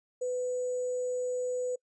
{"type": "tone with sample-and-hold", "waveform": "sine", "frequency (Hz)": 501, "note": "B4", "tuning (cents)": 25, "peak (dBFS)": -29, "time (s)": [0.21, 1.76], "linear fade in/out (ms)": 10, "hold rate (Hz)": 7350, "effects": ["noise-tail reverb RT60 0.1 s tail -26 dB re dry", "resampled to 22050 Hz"]}